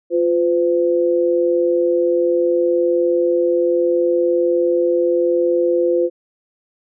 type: tone pair together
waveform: sine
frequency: 349.7 / 509 Hz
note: F4 / C5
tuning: +2 / -48 cents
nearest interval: tritone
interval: 650 cents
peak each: -16 dBFS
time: 0.1-6.1 s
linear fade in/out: 50 ms
effects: none